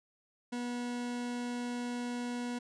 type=tone; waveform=40% pulse; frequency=242.9 Hz; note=B3; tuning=29 cents flat; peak=-34 dBFS; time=0.52-2.59 s; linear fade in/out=10 ms; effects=resampled to 22050 Hz